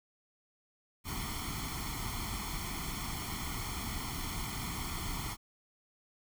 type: noise with comb filter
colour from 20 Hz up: pink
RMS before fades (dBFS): -38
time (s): 1.04-5.37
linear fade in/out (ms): 50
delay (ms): 0.92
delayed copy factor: +0.85
effects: none